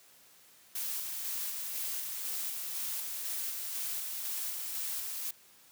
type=noise with tremolo; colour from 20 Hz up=blue; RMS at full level=-36 dBFS; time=0.75-5.31 s; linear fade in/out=5 ms; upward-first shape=square; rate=2 Hz; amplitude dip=25%; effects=white hiss -60 dBFS RMS until 5.71 s + high-pass 80 Hz 12 dB/octave